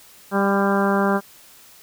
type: harmonic tone with a mistuned harmonic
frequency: 197.9 Hz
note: G3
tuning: 17 cents sharp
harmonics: 1 / 2 / 3 / 4 / 5 / 6 / 7 / 8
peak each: -20 / -23 / -25 / -26 / -27 / -28 / -28 / -29 dBFS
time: 0.31-1.21 s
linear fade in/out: 50 ms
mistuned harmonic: 5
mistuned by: +23 cents
effects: white hiss -48 dBFS RMS until 1.82 s